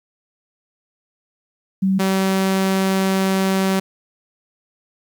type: tone pair in turn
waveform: sine / sawtooth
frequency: 191.4 / 191.4 Hz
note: G3 / G3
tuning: -41 / -41 cents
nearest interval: unison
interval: 0 cents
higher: neither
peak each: -14 / -12 dBFS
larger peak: second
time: 1.82-1.99 / 1.99-3.8 s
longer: second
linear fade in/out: 10 ms
effects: 9-bit